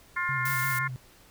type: harmonic tone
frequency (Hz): 353.6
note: F4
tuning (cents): +22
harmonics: 3 / 4 / 5 / 6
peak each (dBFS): -32 / -32 / -32 / -32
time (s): 0.16-0.88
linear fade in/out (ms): 10
type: tone with vibrato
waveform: sine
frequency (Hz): 131.7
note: C3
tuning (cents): +12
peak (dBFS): -33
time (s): 0.29-0.96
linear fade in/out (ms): 0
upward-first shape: square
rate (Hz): 5.8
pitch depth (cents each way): 62
type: noise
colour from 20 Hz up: blue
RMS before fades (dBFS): -35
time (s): 0.45-0.79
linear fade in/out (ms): 5
effects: pink hiss -56 dBFS RMS until 1.3 s